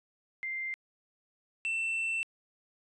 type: tone pair in turn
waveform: sine / triangle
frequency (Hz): 2093 / 2680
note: C7 / E7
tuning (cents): 0 / +28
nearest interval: major third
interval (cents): 428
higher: second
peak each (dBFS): -33 / -28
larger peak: second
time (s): 0.43-0.74 / 1.65-2.23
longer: second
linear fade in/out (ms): 0
effects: resampled to 22050 Hz